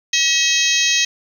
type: harmonic tone with a mistuned harmonic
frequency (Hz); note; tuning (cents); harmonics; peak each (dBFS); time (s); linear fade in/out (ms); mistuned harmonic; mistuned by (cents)
641; E5; -49; 3 / 4 / 5 / 6 / 7 / 8 / 9 / 10; -23 / -20 / -22 / -21 / -26 / -25 / -25 / -20; 0.13-1.05; 5; 7; -20
effects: 7-bit